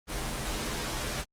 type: noise with comb filter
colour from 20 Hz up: pink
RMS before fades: -33 dBFS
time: 0.07-1.25 s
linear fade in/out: 50 ms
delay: 11 ms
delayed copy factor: -0.8
effects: low-pass 11000 Hz 12 dB/octave + Opus 24 kbps